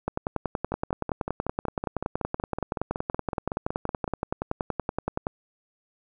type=two click trains; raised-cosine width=1 ms; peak=-15 / -12 dBFS; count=19 / 56; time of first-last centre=0.72-4.078 / 0.08-5.269 s; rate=5.36 / 10.6 Hz; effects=none